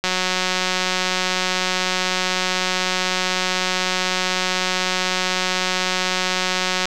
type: click train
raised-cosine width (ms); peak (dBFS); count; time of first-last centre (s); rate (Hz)
0.2; -3; 1255; 0.04-6.855; 184
effects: none